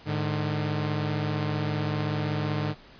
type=tone pair together; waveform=sawtooth; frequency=105.6 / 150.6 Hz; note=G#2 / D3; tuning=+29 / +44 cents; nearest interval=tritone; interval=615 cents; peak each=-26 / -24 dBFS; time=0.05-2.75 s; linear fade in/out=50 ms; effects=pink hiss -51 dBFS RMS until 2.99 s + resampled to 11025 Hz